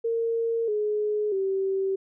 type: tone with pitch steps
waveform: sine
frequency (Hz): 459.2 / 421.1 / 386.1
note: A#4 / G#4 / G4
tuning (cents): -26 / +24 / -26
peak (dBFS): -23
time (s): 0.04-1.96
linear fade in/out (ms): 10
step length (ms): 640
effects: none